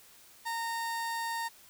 30% pulse tone, 921 Hz, A#5, 21 cents flat, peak -30 dBFS, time 0.45-1.49 s, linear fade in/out 20 ms, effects white hiss -57 dBFS RMS until 1.69 s

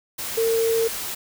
sine tone in noise, 454.4 Hz, A#4, 44 cents flat, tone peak -18 dBFS, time 0.37-0.88 s, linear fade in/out 10 ms, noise white, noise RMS -30 dBFS, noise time 0.18-1.15 s, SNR +9 dB, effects none

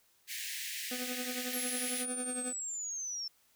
pink high-pass noise, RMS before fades -40 dBFS, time 0.27-2.06 s, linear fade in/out 50 ms, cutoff 1700 Hz, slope 96 dB/octave
25% pulse tone with tremolo, 250 Hz, B3, 21 cents sharp, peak -32 dBFS, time 0.91-2.53 s, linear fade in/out 5 ms, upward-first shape triangle, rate 11 Hz, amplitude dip 75%
sine linear sweep, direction down, 11380 to 5330 Hz, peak -36 dBFS, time 1.53-3.28 s, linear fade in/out 5 ms
effects white hiss -69 dBFS RMS until 3.55 s

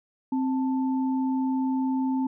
sine tone pair together, 262.5 / 882.9 Hz, C4 / A5, +6 / +6 cents, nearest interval octave + major sixth, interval 2100 cents, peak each -23 / -34 dBFS, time 0.32-2.27 s, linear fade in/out 5 ms, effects none

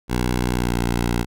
10% pulse tone with pitch glide, 61.2 to 59.08 Hz, B1 to A#1, -15 to +24 cents, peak -11 dBFS, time 0.08-1.26 s, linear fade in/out 50 ms, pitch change -61 cents, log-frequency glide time 0.53-0.75 s, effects none

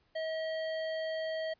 square tone, 639 Hz, D#5, 46 cents sharp, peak -34 dBFS, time 0.15-1.54 s, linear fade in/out 10 ms, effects pink hiss -72 dBFS RMS until 1.59 s + resampled to 11025 Hz

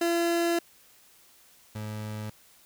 30% pulse tone pair in turn, 339.9 / 107.06 Hz, F4 / A2, -47 / -47 cents, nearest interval octave + minor sixth, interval 2000 cents, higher first, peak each -21 / -31 dBFS, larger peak first, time 0.01-0.59 / 1.75-2.3 s, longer first, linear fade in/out 5 ms, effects white hiss -58 dBFS RMS until 2.65 s

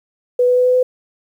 sine tone with pitch steps, 493.9 / 496.8 / 499.6 / 502.5 / 505.4 Hz, B4 / B4 / B4 / B4 / B4, 0 / +10 / +20 / +30 / +40 cents, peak -10 dBFS, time 0.39-0.83 s, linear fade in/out 5 ms, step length 88 ms, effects 8-bit

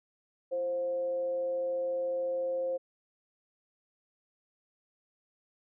sine tone with frequency modulation, 527 Hz, C5, 12 cents sharp, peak -29 dBFS, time 0.51-2.78 s, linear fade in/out 20 ms, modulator 188 Hz, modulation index 0.24, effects none

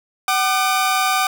sawtooth tone pair together, 758.1 / 1203 Hz, F#5 / D6, +42 / +41 cents, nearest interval minor sixth, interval 799 cents, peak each -15 dBFS, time 0.28-1.27 s, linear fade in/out 2 ms, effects none

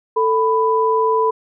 sine tone pair together, 443.2 / 993.8 Hz, A4 / B5, +13 / +11 cents, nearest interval octave + major second, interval 1398 cents, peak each -16 dBFS, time 0.16-1.31 s, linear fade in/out 10 ms, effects none

